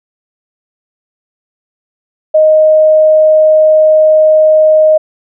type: tone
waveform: sine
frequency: 622.3 Hz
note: D#5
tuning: in tune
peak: -3 dBFS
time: 2.34-4.98 s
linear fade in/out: 10 ms
effects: none